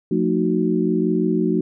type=tone cluster; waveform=sine; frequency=178.4 / 224.3 / 308.8 / 370.3 Hz; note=F3 / A3 / D#4 / F#4; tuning=+37 / +34 / -13 / +1 cents; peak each=-22 dBFS; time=0.11-1.61 s; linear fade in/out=5 ms; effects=none